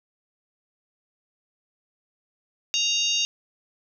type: harmonic tone with a mistuned harmonic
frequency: 932.3 Hz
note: A#5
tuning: in tune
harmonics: 3 / 4 / 5 / 6 / 7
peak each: -25 / -26 / -31 / -31 / -29 dBFS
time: 2.74-3.25 s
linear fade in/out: 0 ms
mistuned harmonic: 7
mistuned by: -35 cents
effects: none